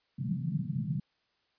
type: band-pass noise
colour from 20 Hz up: pink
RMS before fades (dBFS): -33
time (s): 0.18-1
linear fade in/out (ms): 5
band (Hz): 130 to 200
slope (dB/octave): 48
effects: white hiss -74 dBFS RMS until 1.58 s + resampled to 11025 Hz